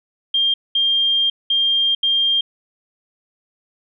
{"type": "tone bursts at uneven times", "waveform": "sine", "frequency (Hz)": 3200, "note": "G7", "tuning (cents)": 35, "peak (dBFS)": -14, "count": 4, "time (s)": [[0.34, 0.54], [0.75, 1.3], [1.5, 1.95], [2.03, 2.41]], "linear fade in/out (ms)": 5, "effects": []}